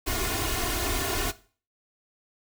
pink noise with comb filter, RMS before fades -28 dBFS, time 0.06-1.32 s, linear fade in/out 20 ms, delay 2.8 ms, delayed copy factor +1, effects noise-tail reverb RT60 0.4 s tail -17 dB re dry

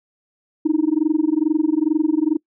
sine tone with amplitude modulation, 311.1 Hz, D#4, in tune, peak -10 dBFS, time 0.65-2.37 s, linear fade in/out 10 ms, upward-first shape sine, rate 22.3 Hz, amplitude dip 100%, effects noise-tail reverb RT60 0.1 s tail -25 dB re dry + tanh soft clip ceiling -9 dBFS

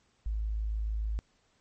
sine tone, 53.5 Hz, A1, 48 cents flat, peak -29 dBFS, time 0.26-1.19 s, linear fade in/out 0 ms, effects pink hiss -70 dBFS RMS until 1.6 s + MP3 32 kbps

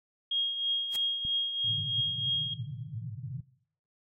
sine tone with tremolo, 3260 Hz, G#7, 33 cents flat, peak -25 dBFS, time 0.31-2.54 s, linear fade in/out 5 ms, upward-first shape triangle, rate 3.1 Hz, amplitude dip 60%
white noise with exponential growth, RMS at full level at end -35 dBFS, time 0.89-0.96 s, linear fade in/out 0 ms, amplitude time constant 15 ms
click, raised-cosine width 5 ms, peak -30 dBFS, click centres 1.251 s
pink band-pass noise, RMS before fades -39 dBFS, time 1.64-3.41 s, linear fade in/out 10 ms, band 100 to 160 Hz, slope 96 dB/octave
effects noise-tail reverb RT60 0.6 s tail -18 dB re dry + MP3 64 kbps

